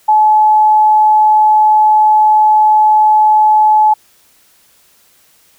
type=tone; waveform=sine; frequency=857 Hz; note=A5; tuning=46 cents flat; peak=-5 dBFS; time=0.08-3.94 s; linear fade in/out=10 ms; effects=white hiss -50 dBFS RMS until 5.58 s